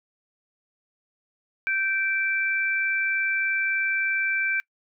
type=tone pair together; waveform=sine; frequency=1559.1 / 2336 Hz; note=G6 / D7; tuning=-10 / -10 cents; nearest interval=perfect fifth; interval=700 cents; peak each=-25 dBFS; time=1.67-4.6 s; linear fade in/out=0 ms; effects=noise-tail reverb RT60 0.1 s tail -26 dB re dry